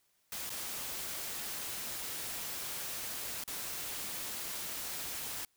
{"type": "noise with dropouts", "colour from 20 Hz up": "white", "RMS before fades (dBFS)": -40, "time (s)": [0.32, 5.45], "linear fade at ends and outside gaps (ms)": 2, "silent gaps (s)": [[0.495, 0.502], [3.439, 3.477]], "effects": ["white hiss -74 dBFS RMS until 5.56 s"]}